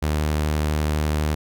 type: tone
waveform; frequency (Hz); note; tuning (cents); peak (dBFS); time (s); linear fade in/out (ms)
sawtooth; 76; D#2; -40; -16; 0.02-1.35; 10
effects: none